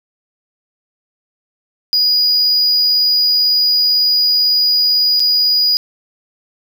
triangle tone with dropouts, 4909 Hz, D#8, 24 cents flat, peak -9 dBFS, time 1.93-5.77 s, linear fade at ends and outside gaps 0 ms, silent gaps 5.196-5.202 s, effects none

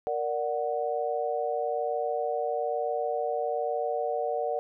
sine chord, Bb augmented, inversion none, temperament equal, 466.2 / 587.3 / 740 Hz, Bb4 / D5 / F#5, 0 / 0 / 0 cents, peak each -31 dBFS, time 0.07-4.59 s, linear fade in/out 0 ms, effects none

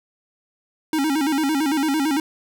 square tone with vibrato, 293.7 Hz, D4, in tune, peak -19 dBFS, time 0.93-2.2 s, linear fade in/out 2 ms, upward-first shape square, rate 8.9 Hz, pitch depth 120 cents each way, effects none

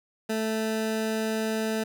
20% pulse tone, 220 Hz, A3, in tune, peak -21 dBFS, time 0.29-1.84 s, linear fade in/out 10 ms, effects none

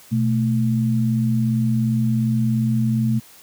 sine tone pair together, 123.47 / 220.7 Hz, B2 / A3, 0 / +5 cents, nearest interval minor seventh, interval 1005 cents, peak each -19 dBFS, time 0.11-3.2 s, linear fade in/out 20 ms, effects white hiss -47 dBFS RMS until 3.42 s + high-pass 60 Hz 12 dB/octave

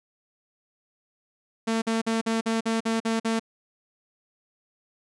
sawtooth tone bursts, 225.6 Hz, A3, 44 cents sharp, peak -19 dBFS, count 9, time 1.67-3.396 s, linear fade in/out 10 ms, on 150 ms, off 47 ms, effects resampled to 22050 Hz

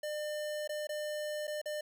square tone with dropouts, 600 Hz, D5, 37 cents sharp, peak -36 dBFS, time 0.03-1.81 s, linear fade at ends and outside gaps 5 ms, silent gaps 0.676-0.692 / 0.871-0.891 / 1.471-1.477 / 1.616-1.657 s, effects none

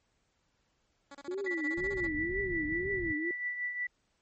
10% pulse tone bursts, 281.5 Hz, C#4, 27 cents sharp, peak -37 dBFS, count 15, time 1.11-2.073 s, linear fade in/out 5 ms, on 39 ms, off 27 ms
sine tone with vibrato, 346.3 Hz, F4, 15 cents flat, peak -33 dBFS, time 1.28-3.31 s, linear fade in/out 2 ms, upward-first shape triangle, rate 2 Hz, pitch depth 280 cents each way
sine tone with tremolo, 1967 Hz, B6, 7 cents flat, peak -30 dBFS, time 1.46-3.87 s, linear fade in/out 5 ms, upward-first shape triangle, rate 5.6 Hz, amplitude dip 60%
pink low-pass noise, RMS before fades -43 dBFS, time 1.77-3.13 s, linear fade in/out 10 ms, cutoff 180 Hz, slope 12 dB/octave
effects pink hiss -75 dBFS RMS until 4.21 s + MP3 32 kbps

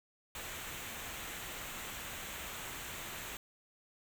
pink noise with comb filter, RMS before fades -44 dBFS, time 0.35-3.37 s, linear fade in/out 2 ms, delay 0.2 ms, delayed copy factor -0.55, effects none

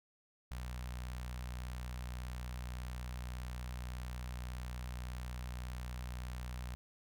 sawtooth tone with notch filter, 61.74 Hz, B1, in tune, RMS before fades -43 dBFS, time 0.51-6.75 s, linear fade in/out 0 ms, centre 350 Hz, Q 0.5, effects none

